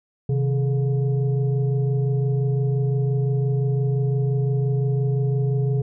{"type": "tone with frequency modulation", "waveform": "sine", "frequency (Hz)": 131.6, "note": "C3", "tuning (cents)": 10, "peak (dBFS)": -18, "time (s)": [0.29, 5.82], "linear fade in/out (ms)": 5, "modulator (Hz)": 289, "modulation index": 0.62, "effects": []}